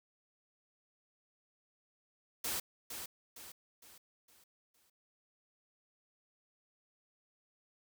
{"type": "noise with echo", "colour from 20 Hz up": "white", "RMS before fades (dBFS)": -37, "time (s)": [2.44, 2.6], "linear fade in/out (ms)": 5, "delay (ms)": 460, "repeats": 5, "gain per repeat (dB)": -7, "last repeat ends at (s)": 4.9, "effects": []}